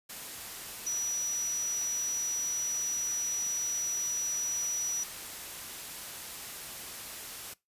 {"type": "tone in noise", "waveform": "sine", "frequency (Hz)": 5870, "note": "F#8", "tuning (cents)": -15, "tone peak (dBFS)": -30, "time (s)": [0.86, 5.04], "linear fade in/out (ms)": 10, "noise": "white", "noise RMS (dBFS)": -42, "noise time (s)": [0.09, 7.54], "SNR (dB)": 9, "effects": ["noise-tail reverb RT60 0.2 s tail -21 dB re dry", "resampled to 32000 Hz"]}